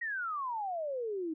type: exponential sweep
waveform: sine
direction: down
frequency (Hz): 1921 to 306.8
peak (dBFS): -33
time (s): 0.01-1.34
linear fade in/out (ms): 10
effects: none